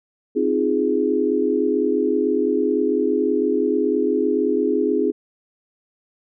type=chord; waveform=sine; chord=F minor seventh; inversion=second; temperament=equal; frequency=261.6 / 311.1 / 349.2 / 415.3 Hz; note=C4 / Eb4 / F4 / Ab4; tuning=0 / 0 / 0 / 0 cents; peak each=-23 / -23 / -24 / -20 dBFS; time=0.35-5.12 s; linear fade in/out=20 ms; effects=none